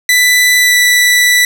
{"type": "tone with pitch glide", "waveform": "sawtooth", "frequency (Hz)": [1987, 1971], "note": ["B6", "B6"], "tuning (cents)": [10, -4], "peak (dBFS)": -3, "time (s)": [0.09, 1.45], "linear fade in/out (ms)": 2, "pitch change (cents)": -14, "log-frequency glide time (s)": [0.57, 0.76], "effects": []}